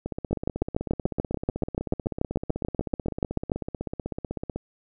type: two click trains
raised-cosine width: 2 ms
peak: -17 / -10 dBFS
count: 73 / 23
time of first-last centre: 0.06-4.56 / 0.33-3.518 s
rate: 16 / 6.9 Hz
effects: none